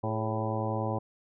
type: harmonic tone with a mistuned harmonic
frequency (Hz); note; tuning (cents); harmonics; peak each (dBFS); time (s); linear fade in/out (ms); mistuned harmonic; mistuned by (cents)
110.2; A2; +3; 1 / 2 / 3 / 4 / 5 / 6 / 7 / 8 / 9; -32 / -37 / -38 / -39 / -36 / -41 / -37 / -42 / -39; 0.03-0.99; 10; 4; -67
effects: none